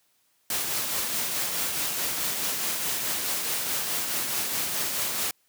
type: noise with tremolo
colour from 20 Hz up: white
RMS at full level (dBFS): -27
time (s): 0.5-5.31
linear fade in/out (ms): 2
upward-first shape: triangle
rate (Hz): 4.7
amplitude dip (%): 35
effects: white hiss -68 dBFS RMS until 5.48 s + high-pass 100 Hz 12 dB/octave